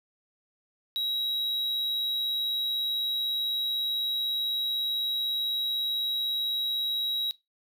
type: tone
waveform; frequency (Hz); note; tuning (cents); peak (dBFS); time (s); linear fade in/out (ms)
triangle; 3854; B7; -43; -25; 0.96-7.31; 0
effects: noise-tail reverb RT60 0.2 s tail -18 dB re dry